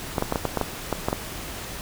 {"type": "clicks", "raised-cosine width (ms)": 1, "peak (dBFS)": -8, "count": 10, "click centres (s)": [0.182, 0.224, 0.324, 0.358, 0.453, 0.573, 0.613, 0.927, 1.085, 1.129], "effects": ["pink hiss -35 dBFS RMS until 1.81 s"]}